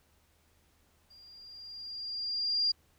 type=tone with level ramp; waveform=sine; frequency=4793 Hz; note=D8; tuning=34 cents sharp; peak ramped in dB=-54 to -24 dBFS; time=1.1-2.72 s; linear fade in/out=10 ms; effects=added 78 Hz sine -69 dBFS peak until 2.98 s + pink hiss -69 dBFS RMS until 2.98 s